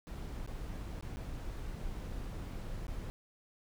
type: noise with dropouts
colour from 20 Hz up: brown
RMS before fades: -41 dBFS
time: 0.07-3.1 s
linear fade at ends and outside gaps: 0 ms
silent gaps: 0.463-0.475 / 1.009-1.025 / 1.16-1.17 / 2.868-2.88 s
effects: none